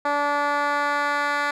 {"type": "tone with band-pass filter sweep", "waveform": "10% pulse", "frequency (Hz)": 289.5, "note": "D4", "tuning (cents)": -25, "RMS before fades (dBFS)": -23, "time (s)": [0.05, 1.51], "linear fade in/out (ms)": 5, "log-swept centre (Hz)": [890, 1700], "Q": 1, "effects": []}